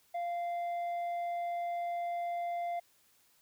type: tone with tanh clipping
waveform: sine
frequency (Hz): 694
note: F5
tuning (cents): -11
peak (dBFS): -34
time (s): 0.14-2.8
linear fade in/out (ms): 10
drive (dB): 5
effects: white hiss -68 dBFS RMS until 3.41 s